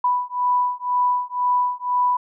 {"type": "beating tone pair", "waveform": "sine", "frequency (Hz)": [987.8, 989.8], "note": ["B5", "B5"], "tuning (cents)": [0, 4], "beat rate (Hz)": 2, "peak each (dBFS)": -21, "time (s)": [0.04, 2.17], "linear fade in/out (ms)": 5, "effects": []}